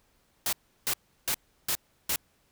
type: noise bursts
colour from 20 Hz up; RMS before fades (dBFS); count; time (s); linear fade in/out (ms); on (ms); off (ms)
white; -28; 5; 0.46-2.16; 2; 68; 340
effects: pink hiss -68 dBFS RMS until 2.51 s